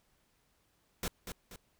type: noise with echo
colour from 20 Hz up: pink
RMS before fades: -35 dBFS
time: 1.03-1.08 s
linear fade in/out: 2 ms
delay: 240 ms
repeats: 2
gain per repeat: -7 dB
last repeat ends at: 1.56 s
effects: pink hiss -73 dBFS RMS until 1.79 s